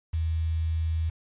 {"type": "tone with quantisation", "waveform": "sine", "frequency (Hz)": 80.8, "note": "E2", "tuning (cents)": -34, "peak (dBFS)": -24, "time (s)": [0.13, 1.1], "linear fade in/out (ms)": 10, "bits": 8, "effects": ["resampled to 8000 Hz"]}